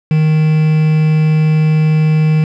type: tone with quantisation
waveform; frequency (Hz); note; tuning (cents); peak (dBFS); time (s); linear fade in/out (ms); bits
triangle; 155.56; D#3; 0; -6; 0.11-2.44; 2; 4
effects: low-pass 3000 Hz 12 dB/octave